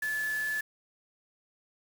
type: tone in noise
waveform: sine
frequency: 1729 Hz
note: A6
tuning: 31 cents flat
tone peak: -29 dBFS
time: 0.02-0.61 s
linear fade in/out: 5 ms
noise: white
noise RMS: -44 dBFS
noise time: 0.02-0.61 s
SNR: +12 dB
effects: none